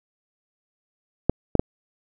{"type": "clicks", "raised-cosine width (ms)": 2, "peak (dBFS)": -3, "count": 3, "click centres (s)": [1.296, 1.553, 1.595], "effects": []}